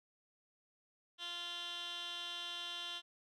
15% pulse tone with band-pass filter, 347.5 Hz, F4, 9 cents flat, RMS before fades -44 dBFS, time 1.18-3.02 s, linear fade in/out 50 ms, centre 3200 Hz, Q 3.5, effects none

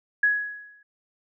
sine tone with exponential decay, 1674 Hz, G#6, 13 cents sharp, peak -15 dBFS, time 0.23-0.83 s, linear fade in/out 5 ms, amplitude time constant 130 ms, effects none

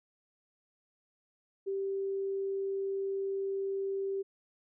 sine tone, 390.7 Hz, G4, 6 cents flat, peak -31 dBFS, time 1.66-4.23 s, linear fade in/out 20 ms, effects none

